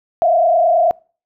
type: tone with frequency modulation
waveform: sine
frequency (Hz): 678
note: E5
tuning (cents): +49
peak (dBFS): -10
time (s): 0.22-0.91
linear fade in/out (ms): 0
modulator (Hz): 29.4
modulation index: 1.4
effects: noise-tail reverb RT60 0.4 s tail -26 dB re dry